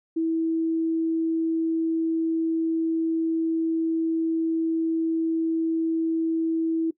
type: tone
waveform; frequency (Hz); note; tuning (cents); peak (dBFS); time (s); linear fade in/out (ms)
sine; 325.8; E4; -20; -21; 0.16-6.91; 10
effects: noise-tail reverb RT60 0.1 s tail -19 dB re dry